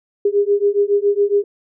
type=beating tone pair; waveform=sine; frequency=402.6 / 409.8 Hz; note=G4 / G#4; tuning=+46 / -23 cents; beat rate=7.2 Hz; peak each=-16 dBFS; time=0.25-1.44 s; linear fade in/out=5 ms; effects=none